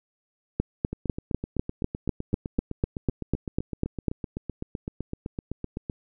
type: two click trains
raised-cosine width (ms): 3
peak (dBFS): -10 / -18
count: 15 / 40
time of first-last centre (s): 0.6-4.083 / 0.93-5.898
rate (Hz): 4.02 / 7.85
effects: none